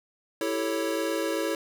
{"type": "chord", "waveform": "square", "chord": "A dominant seventh", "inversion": "second", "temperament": "equal", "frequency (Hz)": [329.6, 392, 440, 554.4], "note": ["E4", "G4", "A4", "C#5"], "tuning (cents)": [0, 0, 0, 0], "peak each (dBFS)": [-31, -36, -33, -32], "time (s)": [0.41, 1.55], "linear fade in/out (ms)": 2, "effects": []}